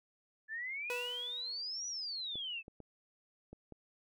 sine exponential two-way sweep, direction up then down, 1717 to 5920 to 2571 Hz, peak -38 dBFS, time 0.48-2.63 s, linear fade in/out 50 ms, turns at 1.87 s
sawtooth tone with exponential decay, 489 Hz, B4, 17 cents flat, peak -32 dBFS, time 0.9-1.73 s, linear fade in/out 1 ms, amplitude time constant 180 ms
clicks, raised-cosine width 2 ms, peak -36 dBFS, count 5, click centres 2.356 / 2.681 / 2.803 / 3.53 / 3.723 s
effects none

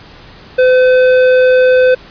triangle tone with tanh clipping, 509 Hz, C5, 48 cents flat, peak -7 dBFS, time 0.58-1.95 s, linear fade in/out 10 ms, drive 16 dB, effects pink hiss -37 dBFS RMS until 2.1 s + resampled to 11025 Hz

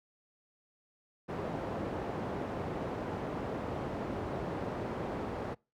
white low-pass noise, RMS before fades -37 dBFS, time 1.28-5.55 s, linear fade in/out 20 ms, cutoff 600 Hz, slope 12 dB/octave, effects noise-tail reverb RT60 0.3 s tail -26 dB re dry + high-pass 60 Hz 12 dB/octave

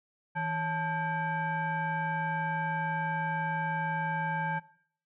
sine tone with frequency modulation, 877 Hz, A5, 6 cents flat, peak -29 dBFS, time 0.35-4.6 s, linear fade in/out 20 ms, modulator 716 Hz, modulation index 1.2, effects noise-tail reverb RT60 0.6 s tail -19 dB re dry

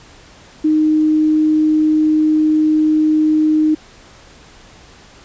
sine tone, 309.2 Hz, D#4, 11 cents flat, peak -10 dBFS, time 0.64-3.75 s, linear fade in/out 10 ms, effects pink hiss -43 dBFS RMS until 5.24 s + resampled to 16000 Hz

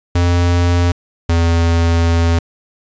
square tone pair in turn, 87.31 / 84.04 Hz, F2 / E2, 0 / +34 cents, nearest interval minor second, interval 66 cents, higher first, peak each -11 dBFS, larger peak neither, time 0.15-0.92 / 1.29-2.39 s, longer second, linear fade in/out 5 ms, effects resampled to 16000 Hz + 7-bit

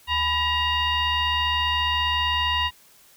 sine tone with frequency modulation, 1907 Hz, A#6, 39 cents sharp, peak -20 dBFS, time 0.07-2.71 s, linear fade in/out 50 ms, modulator 915 Hz, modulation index 1.7, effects white hiss -54 dBFS RMS until 3.16 s

